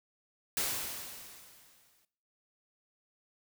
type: noise with exponential decay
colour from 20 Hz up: white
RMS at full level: -31 dBFS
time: 0.57-2.05 s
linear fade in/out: 1 ms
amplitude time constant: 320 ms
effects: noise-tail reverb RT60 0.6 s tail -18 dB re dry